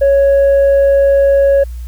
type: tone with tanh clipping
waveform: sine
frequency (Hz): 554.4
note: C#5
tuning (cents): 0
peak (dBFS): -7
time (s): 0.01-1.64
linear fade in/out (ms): 10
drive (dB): 1
effects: added 60 Hz sine -22 dBFS peak until 1.87 s + white hiss -47 dBFS RMS until 1.87 s